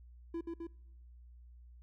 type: tone with echo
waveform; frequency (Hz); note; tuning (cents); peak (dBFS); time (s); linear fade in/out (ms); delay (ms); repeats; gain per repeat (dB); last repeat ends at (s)
triangle; 334.8; E4; +27; -34; 0.34-0.41; 5; 130; 2; -2; 0.67
effects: noise-tail reverb RT60 0.9 s tail -26 dB re dry + added 60 Hz sine -53 dBFS peak until 1.82 s